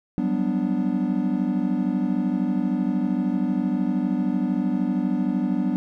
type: chord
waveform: triangle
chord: G major seventh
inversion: third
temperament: equal with one note detuned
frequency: 183.08 / 196 / 246.9 / 293.7 Hz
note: F#3 / G3 / B3 / D4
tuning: -18 / 0 / 0 / 0 cents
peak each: -26 / -24 / -23 / -25 dBFS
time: 0.18-5.76 s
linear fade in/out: 0 ms
effects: none